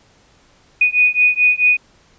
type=beating tone pair; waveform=sine; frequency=2476 / 2480.6 Hz; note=D#7 / D#7; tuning=-9 / -6 cents; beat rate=4.6 Hz; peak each=-14 / -14 dBFS; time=0.81-1.77 s; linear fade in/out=5 ms; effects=pink hiss -53 dBFS RMS until 2.18 s + resampled to 16000 Hz